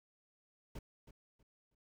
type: noise with echo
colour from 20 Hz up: brown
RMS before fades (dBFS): -45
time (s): 0.75-0.79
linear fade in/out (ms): 5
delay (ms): 320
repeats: 3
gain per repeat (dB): -12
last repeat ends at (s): 1.75
effects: none